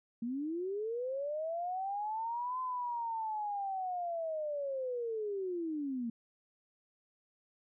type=linear two-way sweep; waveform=sine; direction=up then down; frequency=225.2 to 1029 to 225.2 Hz; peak=-34 dBFS; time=0.22-6.1 s; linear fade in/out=5 ms; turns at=2.6 s; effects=none